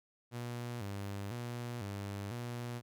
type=tone with vibrato; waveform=sawtooth; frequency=109.7 Hz; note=A2; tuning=5 cents flat; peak=-35 dBFS; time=0.31-2.82 s; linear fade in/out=50 ms; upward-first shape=square; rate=1 Hz; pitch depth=160 cents each way; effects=none